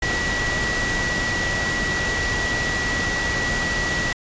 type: tone in noise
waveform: sine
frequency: 1938 Hz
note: B6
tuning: 33 cents flat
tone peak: -23 dBFS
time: 0.02-4.13 s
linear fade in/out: 5 ms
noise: pink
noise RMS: -25 dBFS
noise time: 0.02-4.13 s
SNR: -1 dB
effects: resampled to 16000 Hz